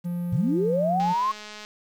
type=tone with pitch glide; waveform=triangle; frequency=174.61 to 177.35 Hz; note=F3 to F3; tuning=0 to +27 cents; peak=-24 dBFS; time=0.04-1.14 s; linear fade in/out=20 ms; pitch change=+27 cents; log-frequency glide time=0.83-0.91 s
type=linear sweep; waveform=sine; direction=up; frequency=97.3 to 1100 Hz; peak=-21 dBFS; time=0.32-1.32 s; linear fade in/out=10 ms
type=click train; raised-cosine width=0.2 ms; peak=-23 dBFS; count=138; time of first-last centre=1-1.649 s; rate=211 Hz
effects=9-bit